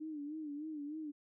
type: tone with vibrato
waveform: sine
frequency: 301 Hz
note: D4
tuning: 43 cents sharp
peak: -40 dBFS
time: 0-1.12 s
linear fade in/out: 20 ms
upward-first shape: sine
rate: 3.3 Hz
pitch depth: 88 cents each way
effects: none